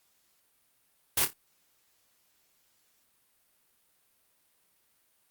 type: noise with echo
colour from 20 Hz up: white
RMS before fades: -25 dBFS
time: 1.17-1.25 s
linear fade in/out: 5 ms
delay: 28 ms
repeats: 3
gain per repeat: -10 dB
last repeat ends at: 1.334 s
effects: white hiss -70 dBFS RMS until 5.3 s + Opus 48 kbps